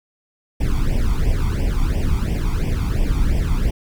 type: noise with flanger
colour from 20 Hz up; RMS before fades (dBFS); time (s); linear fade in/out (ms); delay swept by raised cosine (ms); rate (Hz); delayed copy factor
brown; -18; 0.6-3.71; 10; 0.36 to 0.9; 2.9; +0.95
effects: none